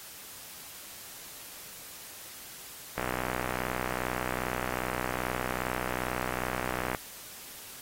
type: click train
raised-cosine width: 0.5 ms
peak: -16 dBFS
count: 249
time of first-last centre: 2.98-6.948 s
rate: 62.5 Hz
effects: white hiss -46 dBFS RMS until 7.81 s + AAC 48 kbps